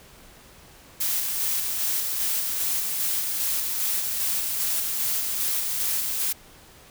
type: noise with tremolo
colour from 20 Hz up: blue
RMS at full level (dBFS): -25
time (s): 1-6.33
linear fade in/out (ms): 10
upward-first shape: square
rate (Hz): 2.5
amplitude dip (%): 25
effects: pink hiss -50 dBFS RMS until 6.9 s